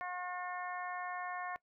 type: harmonic tone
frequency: 360 Hz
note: F#4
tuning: 47 cents flat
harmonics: 2 / 3 / 4 / 5 / 6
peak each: -42 / -43 / -49 / -46 / -51 dBFS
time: 0.01-1.56 s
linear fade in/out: 0 ms
effects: noise-tail reverb RT60 0.1 s tail -21 dB re dry